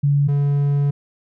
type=tone pair in turn; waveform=sine / triangle; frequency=142.6 / 142.6 Hz; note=C#3 / C#3; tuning=+49 / +49 cents; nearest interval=unison; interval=0 cents; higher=neither; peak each=-13 dBFS; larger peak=neither; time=0.03-0.28 / 0.28-0.91 s; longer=second; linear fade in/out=10 ms; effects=none